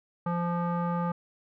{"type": "tone with low-pass filter", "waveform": "square", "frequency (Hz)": 173, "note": "F3", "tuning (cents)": -16, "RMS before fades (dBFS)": -29, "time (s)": [0.26, 1.12], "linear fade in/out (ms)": 5, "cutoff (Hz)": 1100, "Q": 4.3, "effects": []}